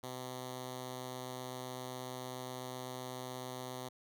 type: tone with notch filter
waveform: 5% pulse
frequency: 127.4 Hz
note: C3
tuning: 46 cents flat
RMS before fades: -44 dBFS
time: 0.03-3.89 s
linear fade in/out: 10 ms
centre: 1500 Hz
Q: 1.6
effects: none